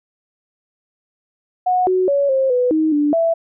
sine tone with pitch steps, 731 / 370.7 / 563 / 532 / 496.4 / 314.2 / 293.8 / 663 Hz, F#5 / F#4 / C#5 / C5 / B4 / D#4 / D4 / E5, -21 / +3 / +27 / +29 / +9 / +17 / +1 / +10 cents, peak -13 dBFS, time 1.66-3.34 s, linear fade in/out 10 ms, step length 210 ms, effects none

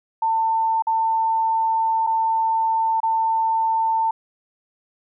sine tone with dropouts, 896 Hz, A5, 31 cents sharp, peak -17 dBFS, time 0.22-4.11 s, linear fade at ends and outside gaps 5 ms, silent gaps 0.823-0.869 / 2.067-2.071 / 3.003-3.031 s, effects none

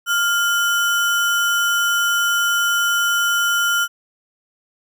sine tone with sample-and-hold, 1400 Hz, F6, 4 cents sharp, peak -15 dBFS, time 0.06-3.88 s, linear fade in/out 50 ms, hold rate 4410 Hz, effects none

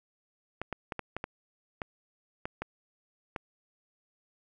clicks, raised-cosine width 0.5 ms, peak -19 dBFS, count 10, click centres 0.616 / 0.727 / 0.922 / 0.993 / 1.166 / 1.241 / 1.818 / 2.455 / 2.62 / 3.362 s, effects none

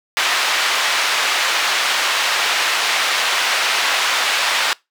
white band-pass noise, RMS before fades -18 dBFS, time 0.17-4.73 s, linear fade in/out 0 ms, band 800 to 3400 Hz, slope 12 dB/octave, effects noise-tail reverb RT60 0.2 s tail -23 dB re dry

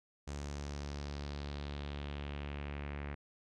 sawtooth tone with low-pass filter sweep, 71.9 Hz, D2, 36 cents flat, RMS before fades -42 dBFS, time 0.27-3.15 s, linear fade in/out 10 ms, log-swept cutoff 7200 to 2100 Hz, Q 2.4, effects none

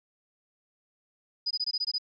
sine tone bursts, 4965 Hz, D#8, 5 cents flat, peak -26 dBFS, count 8, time 1.46-1.984 s, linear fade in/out 10 ms, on 48 ms, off 20 ms, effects none

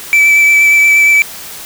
triangle tone with vibrato, 2314 Hz, D7, 26 cents flat, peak -3 dBFS, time 0.13-1.22 s, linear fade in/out 0 ms, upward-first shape triangle, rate 8.5 Hz, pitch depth 19 cents each way, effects white hiss -28 dBFS RMS until 1.65 s

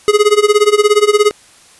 square tone with tremolo, 417.8 Hz, G#4, 10 cents sharp, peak -5 dBFS, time 0.08-1.31 s, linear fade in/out 0 ms, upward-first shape sine, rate 17 Hz, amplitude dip 90%, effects white hiss -44 dBFS RMS until 1.79 s + resampled to 24000 Hz

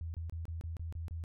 sine tone bursts, 82.41 Hz, E2, in tune, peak -37 dBFS, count 8, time 0.01-1.239 s, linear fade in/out 0 ms, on 130 ms, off 27 ms, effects none

